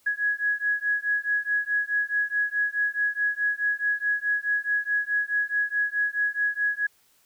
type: beating tone pair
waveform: sine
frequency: 1669 / 1673.7 Hz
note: G#6 / G#6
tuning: +8 / +13 cents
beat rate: 4.7 Hz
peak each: -26 dBFS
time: 0.06-6.87 s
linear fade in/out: 10 ms
effects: white hiss -63 dBFS RMS until 7.25 s